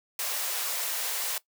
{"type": "high-pass noise", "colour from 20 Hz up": "white", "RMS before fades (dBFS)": -31, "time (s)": [0.19, 1.38], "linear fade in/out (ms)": 2, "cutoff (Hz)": 450, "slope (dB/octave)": 48, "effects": ["noise-tail reverb RT60 0.1 s tail -18 dB re dry"]}